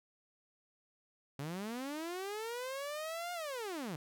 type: linear two-way sweep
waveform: sawtooth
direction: up then down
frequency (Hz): 133.8 to 715 to 139.7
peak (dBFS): -35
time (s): 1.39-3.96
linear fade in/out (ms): 2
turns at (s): 3.33
effects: none